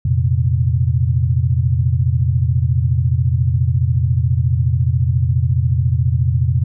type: chord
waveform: sine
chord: F suspended fourth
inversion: none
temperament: equal with one note detuned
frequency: 86.25 / 116.54 / 130.81 Hz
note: F2 / Bb2 / C3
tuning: -21 / 0 / 0 cents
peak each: -17 / -17 / -17 dBFS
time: 0.05-6.64 s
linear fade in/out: 5 ms
effects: none